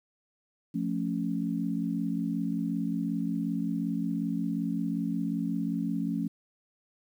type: chord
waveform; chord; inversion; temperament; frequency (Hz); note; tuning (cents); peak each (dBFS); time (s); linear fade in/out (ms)
sine; F augmented; none; equal; 174.61 / 220 / 277.2; F3 / A3 / C#4; 0 / 0 / 0; -32; 0.74-6.28; 10
effects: 10-bit